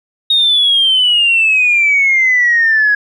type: exponential sweep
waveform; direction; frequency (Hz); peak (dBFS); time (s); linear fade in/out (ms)
sine; down; 3742 to 1661.2; -7; 0.3-2.95; 5
effects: tanh soft clip ceiling -3 dBFS